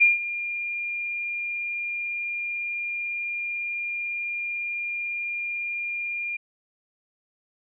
sine tone with ADSR envelope, 2406 Hz, D7, 41 cents sharp, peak -12 dBFS, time 0-6.37 s, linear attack 20 ms, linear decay 160 ms, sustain -15 dB, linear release 9 ms, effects none

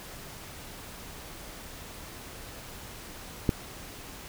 click, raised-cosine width 3 ms, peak -9 dBFS, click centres 3.492 s, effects pink hiss -44 dBFS RMS until 4.28 s

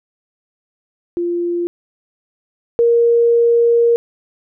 sine tone pair in turn, 346.6 / 469 Hz, F4 / A#4, -13 / +11 cents, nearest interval perfect fourth, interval 524 cents, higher second, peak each -16 / -9 dBFS, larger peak second, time 1.17-1.67 / 2.79-3.96 s, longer second, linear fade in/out 0 ms, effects none

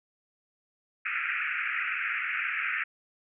white band-pass noise, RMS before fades -31 dBFS, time 1.05-2.84 s, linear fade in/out 10 ms, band 1300 to 2600 Hz, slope 96 dB/octave, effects none

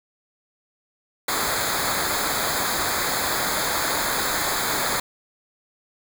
pink noise with comb filter, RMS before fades -24 dBFS, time 1.28-5 s, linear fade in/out 5 ms, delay 0.35 ms, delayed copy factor -0.85, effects none

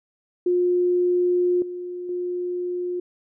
sine tone with level steps, 356.7 Hz, F4, 37 cents sharp, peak -17 / -29 / -24 dBFS, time 0.46-3 s, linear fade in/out 5 ms, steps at 1.62 / 2.09 s, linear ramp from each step 2 ms, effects none

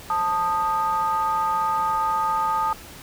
triangle ring-modulated tone, 177.9 Hz, F3, 32 cents sharp, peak -15 dBFS, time 0.1-2.73 s, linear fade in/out 2 ms, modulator 1060 Hz, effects pink hiss -42 dBFS RMS until 3.02 s

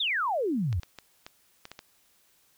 sine exponential sweep, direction down, 3825 to 76.1 Hz, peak -25 dBFS, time 0-0.8 s, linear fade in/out 5 ms
clicks, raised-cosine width 0.2 ms, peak -24 dBFS, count 7, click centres 0.728 / 0.833 / 0.987 / 1.265 / 1.654 / 1.716 / 1.791 s
effects white hiss -65 dBFS RMS until 2.57 s

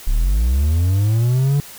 triangle linear sweep, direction up, 30.87 to 145.5 Hz, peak -11 dBFS, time 0.07-1.6 s, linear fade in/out 0 ms, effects white hiss -38 dBFS RMS until 1.78 s

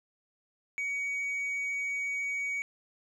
triangle tone with tanh clipping, 2253 Hz, C#7, 28 cents sharp, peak -31 dBFS, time 0.78-2.62 s, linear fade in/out 0 ms, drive 7 dB, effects none

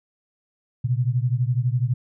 sine beating tone pair, 119.7 / 131.7 Hz, A#2 / C3, +46 / +12 cents, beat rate 12 Hz, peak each -21 / -23 dBFS, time 0.84-1.94 s, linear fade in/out 10 ms, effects none

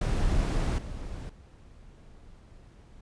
brown noise with level steps, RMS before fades -26 / -38 / -51 dBFS, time 0.01-3.01 s, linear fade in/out 5 ms, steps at 0.78 / 1.29 s, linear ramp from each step 5 ms, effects resampled to 22050 Hz

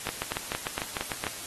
two click trains, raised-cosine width 0.3 ms, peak -13 / -13 dBFS, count 6 / 9, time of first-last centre 0.09-1.239 / 0.07-1.268 s, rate 4.35 / 6.68 Hz, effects white hiss -39 dBFS RMS until 1.46 s + AAC 32 kbps

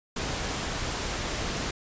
pink noise, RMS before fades -31 dBFS, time 0.16-1.71 s, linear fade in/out 5 ms, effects resampled to 16000 Hz

